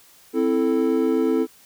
triangle chord, A minor, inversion first, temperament equal, 261.6 / 329.6 / 440 Hz, C4 / E4 / A4, 0 / 0 / 0 cents, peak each -20 dBFS, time 0.33-1.47 s, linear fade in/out 50 ms, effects white hiss -52 dBFS RMS until 1.65 s

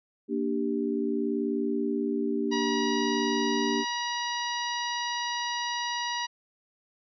sine chord, G minor, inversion first, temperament equal, 233.1 / 293.7 / 392 Hz, Bb3 / D4 / G4, 0 / 0 / 0 cents, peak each -30 dBFS, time 0.28-3.85 s, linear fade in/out 50 ms
harmonic tone, 959 Hz, A#5, 49 cents sharp, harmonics 1 / 2 / 3 / 4 / 5 / 6, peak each -32 / -35 / -37 / -38 / -39 / -40 dBFS, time 2.51-6.27 s, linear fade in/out 20 ms
effects none

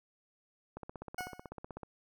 click train, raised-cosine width 1 ms, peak -29 dBFS, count 18, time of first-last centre 0.77-1.833 s, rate 16 Hz
20% pulse tone with exponential decay, 732 Hz, F#5, 19 cents flat, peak -30 dBFS, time 1.18-1.49 s, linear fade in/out 5 ms, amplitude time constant 66 ms
effects none

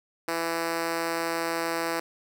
5% pulse tone with high-pass filter, 166.3 Hz, E3, 16 cents sharp, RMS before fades -29 dBFS, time 0.28-2 s, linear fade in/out 2 ms, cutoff 350 Hz, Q 1.6, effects none

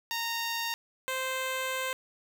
10% pulse tone pair in turn, 925 / 521.1 Hz, A#5 / C5, -14 / -7 cents, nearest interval minor seventh, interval 993 cents, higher first, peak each -22 dBFS, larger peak neither, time 0.11-0.74 / 1.08-1.93 s, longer second, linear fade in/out 0 ms, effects none

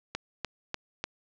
click train, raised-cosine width 0.2 ms, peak -14 dBFS, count 4, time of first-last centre 0.15-1.04 s, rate 3.37 Hz, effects low-pass 6000 Hz 12 dB/octave

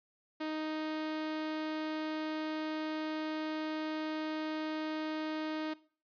sawtooth tone, 311.1 Hz, D#4, in tune, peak -31 dBFS, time 0.4-5.74 s, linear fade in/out 10 ms, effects noise-tail reverb RT60 0.4 s tail -19 dB re dry + resampled to 11025 Hz

